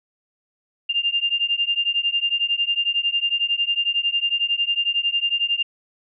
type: beating tone pair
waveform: sine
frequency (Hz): 2794 / 2805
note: F7 / F7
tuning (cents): 0 / +7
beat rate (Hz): 11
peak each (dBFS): -22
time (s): 0.89-5.63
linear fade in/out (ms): 10
effects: none